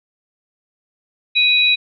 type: tone pair together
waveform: sine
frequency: 2490 / 3896 Hz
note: D#7 / B7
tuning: +1 / -24 cents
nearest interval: minor sixth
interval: 775 cents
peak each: -14 dBFS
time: 1.35-1.76 s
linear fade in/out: 20 ms
effects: none